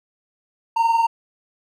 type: tone pair together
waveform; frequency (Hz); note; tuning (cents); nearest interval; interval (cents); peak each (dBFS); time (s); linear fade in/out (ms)
triangle; 915.2 / 936; A#5 / A#5; -32 / +7; unison; 39; -14 / -21; 0.76-1.07; 10
effects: none